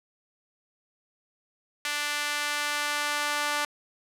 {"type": "tone with high-pass filter sweep", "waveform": "sawtooth", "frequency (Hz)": 293.7, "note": "D4", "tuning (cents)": 0, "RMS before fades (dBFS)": -29, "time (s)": [1.85, 3.65], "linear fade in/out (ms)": 2, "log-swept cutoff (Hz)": [1800, 1100], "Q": 1.1, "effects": ["low-pass 12000 Hz 12 dB/octave"]}